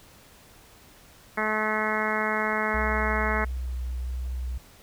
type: harmonic tone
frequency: 215.5 Hz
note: A3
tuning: 36 cents flat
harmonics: 1 / 2 / 3 / 4 / 5 / 6 / 7 / 8 / 9 / 10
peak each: -33 / -33 / -33 / -33 / -33 / -33 / -33 / -33 / -33 / -33 dBFS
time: 1.37-3.45 s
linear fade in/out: 10 ms
type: tone with vibrato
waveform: sine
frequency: 62.6 Hz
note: B1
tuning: 24 cents sharp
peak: -28 dBFS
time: 2.74-4.58 s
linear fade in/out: 5 ms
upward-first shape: sine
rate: 1.5 Hz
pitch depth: 13 cents each way
effects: pink hiss -53 dBFS RMS until 4.82 s